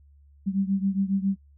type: beating tone pair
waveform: sine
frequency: 192.8 / 200.1 Hz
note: G3 / G3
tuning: -28 / +36 cents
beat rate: 7.3 Hz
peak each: -24 / -27 dBFS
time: 0.46-1.36 s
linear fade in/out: 20 ms
effects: noise-tail reverb RT60 0.1 s tail -26 dB re dry + added 71 Hz sine -52 dBFS peak until 1.57 s